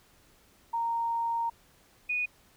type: tone pair in turn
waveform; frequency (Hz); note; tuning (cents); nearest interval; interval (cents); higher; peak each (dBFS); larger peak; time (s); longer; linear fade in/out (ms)
sine; 927 / 2475; A#5 / D#7; -10 / -10; octave + perfect fourth; 1700; second; -27; neither; 0.73-1.5 / 2.09-2.26; first; 10
effects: pink hiss -62 dBFS RMS until 2.56 s